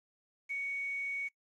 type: tone with quantisation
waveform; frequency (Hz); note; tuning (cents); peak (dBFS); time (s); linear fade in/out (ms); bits
sine; 2233; C#7; +12; -34; 0.49-1.29; 20; 9
effects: noise-tail reverb RT60 0.1 s tail -21 dB re dry + low-pass 7000 Hz 12 dB/octave